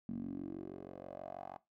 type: tone with band-pass filter sweep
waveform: 10% pulse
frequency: 46.25 Hz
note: F#1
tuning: in tune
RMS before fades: -45 dBFS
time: 0.09-1.58 s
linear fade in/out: 0 ms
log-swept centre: 220 to 850 Hz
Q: 4.9
effects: noise-tail reverb RT60 0.2 s tail -18 dB re dry